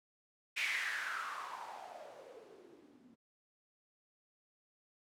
violet noise with low-pass filter sweep, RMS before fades -43 dBFS, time 0.56-3.16 s, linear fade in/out 20 ms, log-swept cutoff 2400 to 230 Hz, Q 5.9, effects none

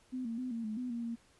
sine tone with pitch steps, 255.4 / 229.1 / 254 / 229.9 / 215.4 / 250 / 234.9 / 232.1 Hz, C4 / A#3 / B3 / A#3 / A3 / B3 / A#3 / A#3, -42 / -30 / +49 / -24 / -37 / +21 / +13 / -7 cents, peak -35 dBFS, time 0.12-1.16 s, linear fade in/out 20 ms, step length 130 ms, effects pink hiss -66 dBFS RMS until 1.39 s + resampled to 24000 Hz

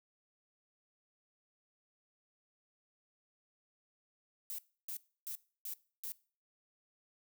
violet noise bursts, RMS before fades -42 dBFS, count 5, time 4.5-6.12 s, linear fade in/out 0 ms, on 84 ms, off 300 ms, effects noise-tail reverb RT60 0.4 s tail -21 dB re dry

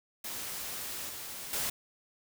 white noise with level steps, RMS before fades -39 / -42 / -33 dBFS, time 0.24-1.7 s, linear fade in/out 5 ms, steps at 1.09 / 1.53 s, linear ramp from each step 2 ms, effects none

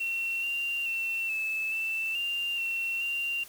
triangle tone with pitch steps, 2721 / 2774 / 2702 / 2618 / 2661 / 2789 / 2719 / 2773 Hz, F7 / F7 / E7 / E7 / E7 / F7 / F7 / F7, -46 / -12 / +42 / -13 / +16 / -3 / -47 / -13 cents, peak -25 dBFS, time 0-3.44 s, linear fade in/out 10 ms, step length 430 ms, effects tanh soft clip ceiling -26 dBFS + white hiss -50 dBFS RMS until 3.48 s

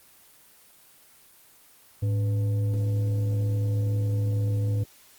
sine tone with frequency modulation, 106 Hz, G#2, 36 cents sharp, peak -22 dBFS, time 2.02-4.84 s, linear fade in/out 10 ms, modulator 388 Hz, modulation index 0.28, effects white hiss -55 dBFS RMS until 5.18 s + Opus 24 kbps

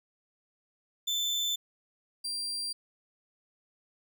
35% pulse tone pair in turn, 3532 / 4725 Hz, A7 / D8, +6 / +10 cents, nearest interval perfect fourth, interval 504 cents, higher second, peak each -26 / -31 dBFS, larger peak first, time 1.07-1.56 / 2.24-2.73 s, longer neither, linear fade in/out 10 ms, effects none

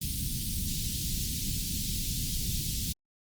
pink band-stop noise, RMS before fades -32 dBFS, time 0.01-2.93 s, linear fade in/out 10 ms, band 220 to 3500 Hz, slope 24 dB/octave, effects Opus 32 kbps

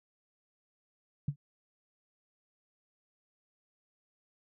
sine tone with exponential decay, 142.8 Hz, D3, 48 cents flat, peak -24 dBFS, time 1.28-1.36 s, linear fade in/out 5 ms, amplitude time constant 17 ms, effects none

